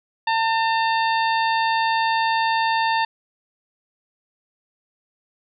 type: harmonic tone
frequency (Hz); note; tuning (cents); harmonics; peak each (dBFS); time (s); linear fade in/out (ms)
900; A5; +39; 1 / 2 / 3 / 4 / 5; -19 / -25 / -29 / -31 / -33; 0.27-3.05; 5
effects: none